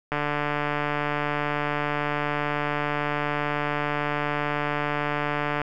click train, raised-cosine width 0.5 ms, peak -11 dBFS, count 809, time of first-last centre 0.12-5.617 s, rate 147 Hz, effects none

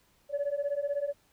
sine beating tone pair, 562 / 578 Hz, C#5 / D5, +24 / -28 cents, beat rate 16 Hz, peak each -31 / -30 dBFS, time 0.29-1.14 s, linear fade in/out 50 ms, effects tanh soft clip ceiling -24 dBFS + pink hiss -67 dBFS RMS until 1.32 s

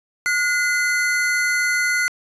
square tone pair together, 1445.3 / 2048 Hz, F#6 / C7, -41 / -38 cents, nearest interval tritone, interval 603 cents, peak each -21 dBFS, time 0.26-2.08 s, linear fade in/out 0 ms, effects resampled to 22050 Hz + 8-bit

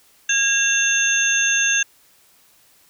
sine tone cluster, 1632 / 2728 / 3537 / 6340 Hz, G#6 / F7 / A7 / G8, -31 / -41 / +8 / +19 cents, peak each -20 / -21 / -26 / -20 dBFS, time 0.29-1.83 s, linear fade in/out 5 ms, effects white hiss -55 dBFS RMS until 2.89 s

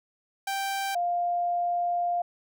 sawtooth / sine tone pair in turn, 784 / 700.6 Hz, G5 / F5, 0 / +5 cents, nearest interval major second, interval 195 cents, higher first, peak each -24 dBFS, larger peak neither, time 0.47-0.95 / 0.95-2.22 s, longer second, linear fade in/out 5 ms, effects none

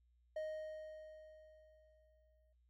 triangle tone with exponential decay, 622.3 Hz, D#5, in tune, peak -37 dBFS, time 0.36-2.53 s, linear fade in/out 5 ms, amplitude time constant 470 ms, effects noise-tail reverb RT60 0.2 s tail -17 dB re dry + added 60 Hz sine -70 dBFS peak until 2.69 s

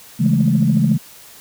sine chord, A major seventh, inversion first, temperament just, 137.5 / 165 / 206.2 / 220 Hz, C#3 / E3 / G#3 / A3, -14 / +2 / -12 / 0 cents, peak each -17 dBFS, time 0.19-0.98 s, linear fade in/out 20 ms, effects tanh soft clip ceiling -3 dBFS + white hiss -42 dBFS RMS until 1.4 s

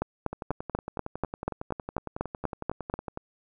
two click trains, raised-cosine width 1 ms, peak -20 / -13 dBFS, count 32 / 13, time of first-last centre 0.33-3.174 / 0.02-2.94 s, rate 10.9 / 4.11 Hz, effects none

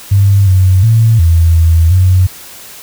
sine tone with pitch steps, 99.2 / 93.4 / 112.5 / 83.1 / 82.2 / 92.1 Hz, G2 / F#2 / A2 / E2 / E2 / F#2, +21 / +17 / +39 / +15 / -4 / -7 cents, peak -4 dBFS, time 0.11-2.27 s, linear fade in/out 10 ms, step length 360 ms, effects white hiss -32 dBFS RMS until 2.82 s

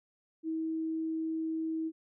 sine tone, 321.2 Hz, E4, 45 cents flat, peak -31 dBFS, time 0.43-1.92 s, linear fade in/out 50 ms, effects none

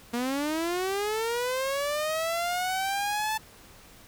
sawtooth linear sweep, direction up, 233.1 to 880 Hz, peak -23 dBFS, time 0.13-3.38 s, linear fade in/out 10 ms, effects pink hiss -52 dBFS RMS until 4.07 s

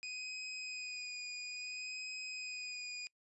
25% pulse tone with vibrato, 2489 Hz, D#7, in tune, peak -38 dBFS, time 0.03-3.07 s, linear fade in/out 0 ms, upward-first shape sine, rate 0.59 Hz, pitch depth 23 cents each way, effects noise-tail reverb RT60 0.1 s tail -24 dB re dry + resampled to 24000 Hz

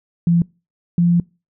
sine tone pair in turn, 170.5 / 172.78 Hz, F3 / F3, -41 / -18 cents, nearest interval unison, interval 23 cents, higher second, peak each -11 dBFS, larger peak neither, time 0.27-0.42 / 0.98-1.2 s, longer second, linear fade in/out 2 ms, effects noise-tail reverb RT60 0.3 s tail -25 dB re dry

